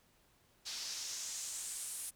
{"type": "noise with band-pass filter sweep", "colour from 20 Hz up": "pink", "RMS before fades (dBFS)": -43, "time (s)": [0.65, 2.11], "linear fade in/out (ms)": 20, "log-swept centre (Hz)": [4800, 10000], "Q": 2.6, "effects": ["pink hiss -70 dBFS RMS until 2.15 s"]}